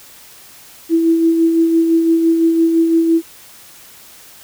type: tone with tremolo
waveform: sine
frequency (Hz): 329.6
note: E4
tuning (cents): 0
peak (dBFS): -8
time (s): 0.89-3.22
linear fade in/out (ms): 50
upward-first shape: sine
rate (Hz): 5.9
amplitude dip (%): 40
effects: white hiss -41 dBFS RMS until 4.43 s